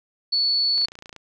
sine tone, 4435 Hz, C#8, in tune, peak -18 dBFS, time 0.32-0.86 s, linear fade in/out 10 ms
click train, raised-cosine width 0.2 ms, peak -23 dBFS, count 12, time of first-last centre 0.78-1.163 s, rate 28.7 Hz
effects none

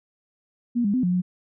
sine tone with pitch steps, 239.4 / 202.5 / 255 / 178.9 / 180.7 Hz, A#3 / G#3 / C4 / F3 / F#3, +46 / -43 / -44 / +42 / -41 cents, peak -19 dBFS, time 0.75-1.22 s, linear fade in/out 20 ms, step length 94 ms, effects none

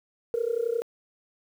sine tone with amplitude modulation, 466.2 Hz, A#4, in tune, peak -20 dBFS, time 0.34-0.82 s, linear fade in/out 0 ms, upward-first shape sine, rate 31.4 Hz, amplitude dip 90%, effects tanh soft clip ceiling -16 dBFS + 9-bit

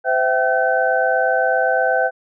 sine tone cluster, 514 / 663 / 771 / 1526 Hz, C5 / E5 / G5 / G6, -31 / +10 / -29 / -47 cents, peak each -20 dBFS, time 0.04-2.11 s, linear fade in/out 50 ms, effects none

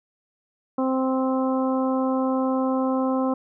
harmonic tone, 261.6 Hz, C4, in tune, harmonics 1 / 2 / 3 / 4 / 5, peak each -22 / -26 / -31 / -31 / -36 dBFS, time 0.78-3.34 s, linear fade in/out 5 ms, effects none

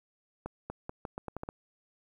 accelerating click train, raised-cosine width 1 ms, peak -23 dBFS, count 9, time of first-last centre 0.46-1.489 s, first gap 240 ms, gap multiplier 0.81, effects 10-bit

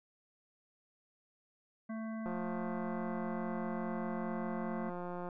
harmonic tone, 221.9 Hz, A3, 15 cents sharp, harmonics 1 / 3 / 5 / 7 / 9, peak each -38 / -48 / -52 / -55 / -57 dBFS, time 1.89-4.9 s, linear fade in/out 10 ms
click train, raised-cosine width 1 ms, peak -29 dBFS, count 537, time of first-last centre 2.26-5.288 s, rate 177 Hz
effects none

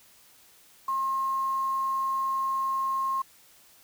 sine tone with quantisation, 1070 Hz, C6, 38 cents sharp, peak -25 dBFS, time 0.88-3.22 s, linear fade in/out 5 ms, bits 8, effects white hiss -57 dBFS RMS until 3.83 s

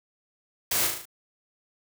white noise with echo, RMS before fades -26 dBFS, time 0.71-0.87 s, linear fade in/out 5 ms, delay 37 ms, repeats 5, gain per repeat -4 dB, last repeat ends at 1.055 s, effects none

